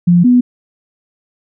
sine tone pair in turn, 174.61 / 246.9 Hz, F3 / B3, 0 / 0 cents, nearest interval tritone, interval 600 cents, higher second, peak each -5 dBFS, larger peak neither, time 0.07-0.24 / 0.24-0.41 s, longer neither, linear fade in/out 10 ms, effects none

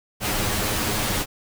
pink noise with comb filter, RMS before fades -24 dBFS, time 0.2-1.26 s, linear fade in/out 50 ms, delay 9.6 ms, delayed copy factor +0.95, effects none

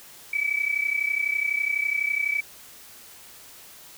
sine tone pair together, 2281 / 2313 Hz, C#7 / D7, +49 / -27 cents, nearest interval unison, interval 24 cents, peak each -25 / -26 dBFS, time 0.33-2.41 s, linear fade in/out 5 ms, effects white hiss -47 dBFS RMS until 3.97 s

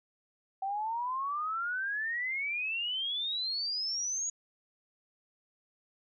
sine exponential sweep, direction up, 762 to 6800 Hz, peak -31 dBFS, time 0.62-4.3 s, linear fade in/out 5 ms, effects none

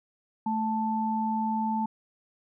sine tone pair together, 220 / 880 Hz, A3 / A5, 0 / 0 cents, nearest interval 2 octaves, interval 2400 cents, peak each -28 dBFS, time 0.46-1.86 s, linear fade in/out 5 ms, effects none

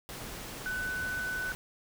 sine tone in noise, 1498 Hz, F#6, 21 cents sharp, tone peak -32 dBFS, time 0.66-1.52 s, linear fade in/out 0 ms, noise pink, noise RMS -42 dBFS, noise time 0.09-1.55 s, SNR +7 dB, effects none

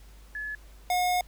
sine / square tone pair in turn, 1710 / 721.9 Hz, A6 / F#5, -50 / -43 cents, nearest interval octave + minor third, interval 1493 cents, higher first, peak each -32 / -24 dBFS, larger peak second, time 0.35-0.55 / 0.9-1.21 s, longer second, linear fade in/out 2 ms, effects added 50 Hz sine -48 dBFS peak until 1.27 s + pink hiss -58 dBFS RMS until 1.27 s

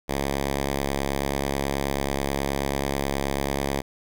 5% pulse tone, 69.3 Hz, C#2, in tune, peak -13 dBFS, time 0.08-3.82 s, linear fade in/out 20 ms, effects none

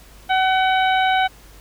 harmonic tone with a mistuned harmonic, 754 Hz, F#5, 32 cents sharp, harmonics 1 / 2 / 3 / 4 / 5, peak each -16 / -22 / -26 / -28 / -30 dBFS, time 0.29-1.28 s, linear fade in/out 20 ms, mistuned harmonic 5, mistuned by +20 cents, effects added 50 Hz sine -45 dBFS peak until 1.6 s + pink hiss -48 dBFS RMS until 1.6 s

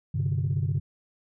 sine chord, G suspended fourth, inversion none, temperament equal, 98 / 130.81 / 146.83 Hz, G2 / C3 / D3, 0 / 0 / 0 cents, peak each -27 dBFS, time 0.14-0.8 s, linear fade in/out 10 ms, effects tanh soft clip ceiling -18 dBFS

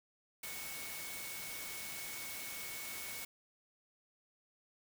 sine tone in noise, 2217 Hz, C#7, in tune, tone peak -49 dBFS, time 0.43-3.25 s, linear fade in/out 5 ms, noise white, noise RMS -45 dBFS, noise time 0.43-3.25 s, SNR -7 dB, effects none

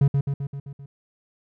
triangle tone with echo, 139.6 Hz, C#3, 13 cents sharp, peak -12 dBFS, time 0.01-0.08 s, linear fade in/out 5 ms, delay 130 ms, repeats 6, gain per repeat -4 dB, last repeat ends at 0.86 s, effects none

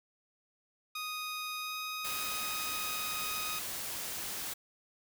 15% pulse tone with pitch glide, 1244.5 to 1252.4 Hz, D#6 to D#6, 0 to +11 cents, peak -30 dBFS, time 0.95-3.59 s, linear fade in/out 5 ms, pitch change +11 cents, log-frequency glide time 1.59-1.76 s
white noise, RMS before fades -39 dBFS, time 2.04-4.54 s, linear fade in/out 10 ms
effects none

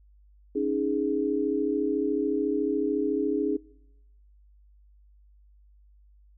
sine chord, C# suspended second, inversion none, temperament equal, 277.2 / 311.1 / 415.3 Hz, C#4 / D#4 / G#4, 0 / 0 / 0 cents, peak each -29 / -29 / -27 dBFS, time 0.55-3.57 s, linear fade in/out 10 ms, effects noise-tail reverb RT60 0.9 s tail -23 dB re dry + added 50 Hz sine -54 dBFS peak until 6.37 s

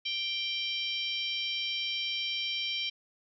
harmonic tone, 784 Hz, G5, in tune, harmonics 3 / 4 / 5 / 6 / 7, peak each -37 / -33 / -39 / -43 / -41 dBFS, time 0.05-2.9 s, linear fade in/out 10 ms, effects none

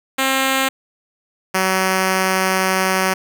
5% pulse tone pair in turn, 266.6 / 188.51 Hz, C4 / F#3, +33 / +33 cents, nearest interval tritone, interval 600 cents, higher first, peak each -4 dBFS, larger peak neither, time 0.18-0.69 / 1.54-3.14 s, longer second, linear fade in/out 10 ms, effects none

